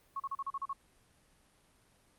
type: tone bursts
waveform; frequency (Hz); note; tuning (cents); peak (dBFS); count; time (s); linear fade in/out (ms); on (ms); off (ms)
sine; 1100; C#6; -14; -34; 8; 0.16-0.731; 5; 39; 37
effects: pink hiss -67 dBFS RMS until 2.18 s + Opus 32 kbps